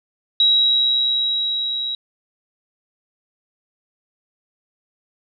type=tone with level ramp; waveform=sine; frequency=3857 Hz; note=B7; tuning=42 cents flat; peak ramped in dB=-11 to -22 dBFS; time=0.4-1.95 s; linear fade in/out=2 ms; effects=none